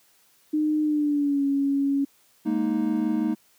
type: tone with pitch glide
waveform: sine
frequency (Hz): 305.2 to 278.3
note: D#4 to C#4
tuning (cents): -33 to +7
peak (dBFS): -20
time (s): 0.53-2.05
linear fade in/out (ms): 10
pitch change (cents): -160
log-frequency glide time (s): 0.82-1.44
type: chord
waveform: triangle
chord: Ab suspended second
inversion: none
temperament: just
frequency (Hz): 207.7 / 233.6 / 311.5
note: Ab3 / Bb3 / Eb4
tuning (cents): 0 / +4 / +2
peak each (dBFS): -26 / -24 / -23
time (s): 2.45-3.35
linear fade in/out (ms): 20
effects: white hiss -61 dBFS RMS until 3.58 s + high-pass 100 Hz 12 dB/octave